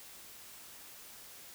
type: silence
effects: white hiss -52 dBFS RMS until 1.54 s

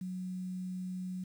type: tone with quantisation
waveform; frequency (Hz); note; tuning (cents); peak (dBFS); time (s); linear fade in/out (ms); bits
sine; 183.9; F#3; -10; -36; 0.01-1.24; 5; 10
effects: none

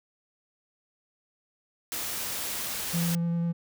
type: noise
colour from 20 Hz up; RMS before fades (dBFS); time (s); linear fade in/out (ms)
white; -33; 1.92-3.15; 0
type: tone with vibrato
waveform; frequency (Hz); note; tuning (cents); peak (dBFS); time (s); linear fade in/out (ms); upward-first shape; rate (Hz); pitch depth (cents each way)
triangle; 169.6; E3; +50; -23; 2.93-3.53; 20; sine; 10; 10
effects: none

